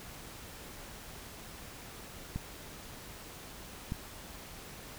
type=clicks; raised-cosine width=5 ms; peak=-22 dBFS; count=2; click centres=2.36 / 3.921 s; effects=pink hiss -48 dBFS RMS until 4.98 s